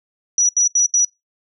sine tone bursts, 5860 Hz, F#8, 18 cents flat, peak -12 dBFS, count 4, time 0.38-1.048 s, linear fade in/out 2 ms, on 110 ms, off 76 ms, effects noise-tail reverb RT60 0.2 s tail -25 dB re dry

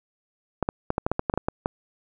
clicks, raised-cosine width 1 ms, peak -9 dBFS, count 12, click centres 0.627 / 0.689 / 0.904 / 0.981 / 1.065 / 1.116 / 1.194 / 1.298 / 1.339 / 1.376 / 1.485 / 1.659 s, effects none

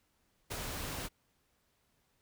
pink noise with ADSR envelope, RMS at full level -37 dBFS, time 0.5-1.09 s, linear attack 18 ms, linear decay 11 ms, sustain -3 dB, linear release 33 ms, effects pink hiss -75 dBFS RMS until 2.21 s

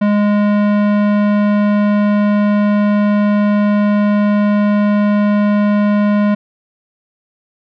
sine tone with tanh clipping, 206.7 Hz, G#3, 8 cents flat, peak -12 dBFS, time 0.01-6.35 s, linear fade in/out 10 ms, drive 18 dB, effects none

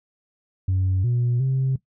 sine tone with pitch steps, 93.8 / 121.3 / 132.5 Hz, F#2 / B2 / C3, +24 / -31 / +22 cents, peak -17 dBFS, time 0.68-1.76 s, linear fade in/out 5 ms, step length 360 ms, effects noise-tail reverb RT60 0.1 s tail -17 dB re dry + tanh soft clip ceiling -16 dBFS

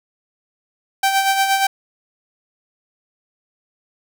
sawtooth tone with tremolo, 779 Hz, G5, 11 cents flat, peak -9 dBFS, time 1.03-1.67 s, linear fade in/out 5 ms, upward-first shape sine, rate 8.5 Hz, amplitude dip 50%, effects none

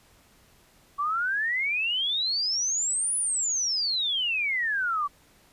sine exponential two-way sweep, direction up then down, 1125 to 10060 to 1125 Hz, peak -24 dBFS, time 0.98-5.08 s, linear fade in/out 20 ms, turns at 3.16 s, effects pink hiss -59 dBFS RMS until 5.52 s + resampled to 32000 Hz

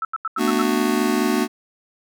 sine tone bursts, 1316 Hz, E6, 3 cents flat, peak -21 dBFS, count 6, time 0.02-0.619 s, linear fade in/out 2 ms, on 29 ms, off 85 ms
square chord, B minor seventh, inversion third, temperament just, 222.2 / 246.9 / 296.3 / 370.4 Hz, A3 / B3 / D4 / F#4, +17 / 0 / +15 / +2 cents, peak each -24 dBFS, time 0.37-1.48 s, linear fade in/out 50 ms
effects none

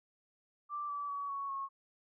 sine tone with pitch steps, 1174.7 / 1153.9 / 1133.4 / 1113.3 / 1093.5 Hz, D6 / D6 / C#6 / C#6 / C#6, 0 / -31 / +38 / +7 / -24 cents, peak -36 dBFS, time 0.69-1.69 s, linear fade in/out 50 ms, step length 200 ms, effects none

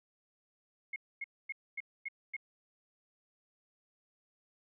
sine tone bursts, 2161 Hz, C#7, 45 cents flat, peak -36 dBFS, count 6, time 0.93-2.366 s, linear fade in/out 5 ms, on 31 ms, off 250 ms, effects none

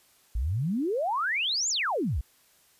sine exponential two-way sweep, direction up then down, 50.9 to 7459 to 50.9 Hz, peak -25 dBFS, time 0.35-2.21 s, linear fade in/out 5 ms, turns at 1.69 s, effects white hiss -62 dBFS RMS until 2.79 s + resampled to 32000 Hz

